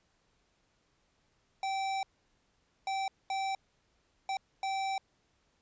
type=tone bursts at uneven times; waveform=square; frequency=775 Hz; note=G5; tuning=20 cents flat; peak=-32 dBFS; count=5; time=1.63-2.03 / 2.87-3.08 / 3.3-3.55 / 4.29-4.37 / 4.63-4.98 s; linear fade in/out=2 ms; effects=pink hiss -73 dBFS RMS until 5.61 s + resampled to 16000 Hz